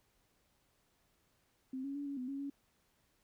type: tone with pitch steps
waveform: sine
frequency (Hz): 261.3 / 277.2 / 285.8 / 280.5 / 252.1 / 276 / 280.4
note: C4 / C#4 / D4 / C#4 / B3 / C#4 / C#4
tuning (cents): -2 / 0 / -47 / +21 / +36 / -7 / +20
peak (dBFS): -38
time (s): 1.73-2.5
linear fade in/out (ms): 5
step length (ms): 110
effects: pink hiss -75 dBFS RMS until 3.23 s